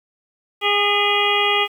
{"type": "harmonic tone with a mistuned harmonic", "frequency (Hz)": 410, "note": "G#4", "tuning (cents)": -22, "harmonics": [1, 2, 3, 5, 6, 7, 8], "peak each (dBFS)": [-23, -23, -23, -23, -23, -23, -23], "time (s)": [0.61, 1.68], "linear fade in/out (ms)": 50, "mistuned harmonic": 5, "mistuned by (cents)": -20, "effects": ["8-bit"]}